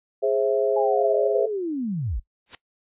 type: chord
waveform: sine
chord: Ab augmented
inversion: none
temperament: equal with one note detuned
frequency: 415.3 / 532.1 / 659.3 Hz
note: Ab4 / C5 / E5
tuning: 0 / +29 / 0 cents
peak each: -22 / -23 / -24 dBFS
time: 0.22-1.47 s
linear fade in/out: 20 ms
type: linear sweep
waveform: sine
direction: down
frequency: 840 to 37.11 Hz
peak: -24 dBFS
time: 0.76-2.2 s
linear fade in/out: 10 ms
type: noise with exponential growth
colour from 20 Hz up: white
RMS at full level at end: -32 dBFS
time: 2.46-2.55 s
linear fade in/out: 2 ms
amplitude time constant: 19 ms
effects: noise-tail reverb RT60 0.1 s tail -19 dB re dry + resampled to 8000 Hz